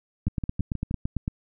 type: two click trains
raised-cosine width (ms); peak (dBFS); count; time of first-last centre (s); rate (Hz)
5; -17 / -14; 5 / 10; 0.28-0.911 / 0.27-1.279; 6.34 / 8.92
effects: none